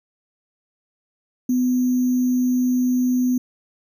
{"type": "tone with sample-and-hold", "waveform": "sine", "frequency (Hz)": 251.1, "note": "B3", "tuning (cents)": 29, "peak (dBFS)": -16, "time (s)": [1.49, 3.38], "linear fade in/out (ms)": 5, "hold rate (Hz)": 6300, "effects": []}